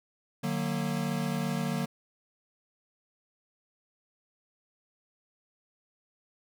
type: chord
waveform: square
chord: D augmented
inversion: none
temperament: equal with one note detuned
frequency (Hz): 150.18 / 185 / 233.1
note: D3 / F#3 / A#3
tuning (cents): +39 / 0 / 0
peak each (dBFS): -34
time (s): 0.43-1.86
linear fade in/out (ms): 10
effects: none